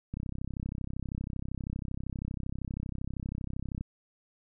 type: click train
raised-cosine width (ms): 5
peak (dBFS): -23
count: 121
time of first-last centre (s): 0.14-3.81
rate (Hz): 32.7
effects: none